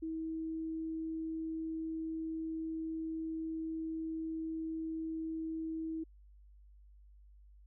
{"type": "tone", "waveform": "sine", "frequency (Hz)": 321.7, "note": "E4", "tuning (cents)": -42, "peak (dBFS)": -36, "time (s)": [0.02, 6.04], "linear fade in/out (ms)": 10, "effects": ["added 50 Hz sine -56 dBFS peak until 7.66 s"]}